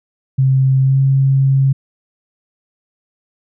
sine tone with pitch glide, 132.9 to 135.38 Hz, C3 to C#3, +27 to -41 cents, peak -9 dBFS, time 0.38-1.73 s, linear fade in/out 10 ms, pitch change +32 cents, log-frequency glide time 0.82-0.98 s, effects none

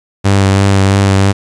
sawtooth tone with vibrato, 98 Hz, G2, in tune, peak -3 dBFS, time 0.24-1.33 s, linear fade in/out 20 ms, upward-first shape sine, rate 3 Hz, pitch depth 20 cents each way, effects resampled to 22050 Hz + 7-bit

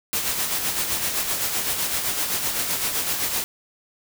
white noise with tremolo, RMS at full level -23 dBFS, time 0.13-3.44 s, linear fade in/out 0 ms, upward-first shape sine, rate 7.8 Hz, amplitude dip 45%, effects none

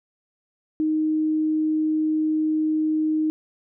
sine tone, 311.1 Hz, D#4, in tune, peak -19 dBFS, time 0.8-3.3 s, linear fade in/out 0 ms, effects none

